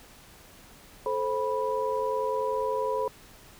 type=tone cluster; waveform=sine; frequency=435.5 / 526 / 983 Hz; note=A4 / C5 / B5; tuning=-18 / +9 / -8 cents; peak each=-30 dBFS; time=1.06-3.08 s; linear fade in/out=2 ms; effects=pink hiss -52 dBFS RMS until 3.59 s